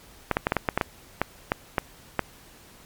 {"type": "clicks", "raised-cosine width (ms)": 0.5, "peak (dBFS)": -6, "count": 12, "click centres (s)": [0.313, 0.369, 0.469, 0.521, 0.567, 0.688, 0.776, 0.812, 1.216, 1.519, 1.782, 2.193], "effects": ["pink hiss -51 dBFS RMS until 2.85 s", "MP3 96 kbps"]}